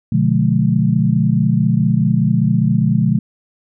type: chord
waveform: sine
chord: B diminished seventh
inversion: none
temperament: just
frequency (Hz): 123.47 / 148.16 / 177.8 / 213.4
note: B2 / D3 / F3 / Ab3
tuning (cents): 0 / +16 / +31 / +47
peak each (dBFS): -17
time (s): 0.12-3.19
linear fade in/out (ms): 5
effects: none